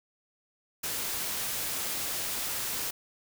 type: noise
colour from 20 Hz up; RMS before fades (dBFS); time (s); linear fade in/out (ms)
white; -33; 0.83-2.91; 10
effects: none